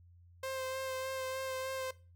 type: tone with vibrato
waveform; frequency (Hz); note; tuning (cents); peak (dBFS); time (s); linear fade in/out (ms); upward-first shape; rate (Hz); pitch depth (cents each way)
sawtooth; 525; C5; +6; -33; 0.43-1.91; 5; sine; 3.3; 16
effects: noise-tail reverb RT60 0.3 s tail -17 dB re dry + added 87 Hz sine -57 dBFS peak until 2.15 s